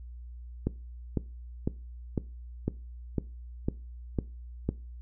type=click train; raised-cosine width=3 ms; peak=-14 dBFS; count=9; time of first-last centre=0.67-4.69 s; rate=1.99 Hz; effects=noise-tail reverb RT60 0.3 s tail -20 dB re dry + added 60 Hz sine -41 dBFS peak until 5.01 s